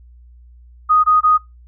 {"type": "tone bursts", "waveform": "sine", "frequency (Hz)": 1244.5, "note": "D#6", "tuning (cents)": 0, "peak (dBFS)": -9, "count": 3, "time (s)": [0.89, 1.38], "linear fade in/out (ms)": 20, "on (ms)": 150, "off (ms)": 20, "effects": ["noise-tail reverb RT60 0.2 s tail -22 dB re dry", "added 60 Hz sine -41 dBFS peak until 1.67 s"]}